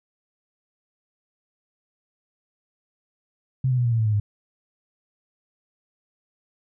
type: tone with pitch steps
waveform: sine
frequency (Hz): 130.81 / 126.5 / 122.33 / 118.3 / 114.4 / 110.63 / 106.99 / 103.46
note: C3 / B2 / B2 / A#2 / A#2 / A2 / A2 / G#2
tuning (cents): 0 / +42 / -16 / +26 / -32 / +10 / -48 / -6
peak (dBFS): -18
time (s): 3.64-4.2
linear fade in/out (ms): 5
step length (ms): 70
effects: none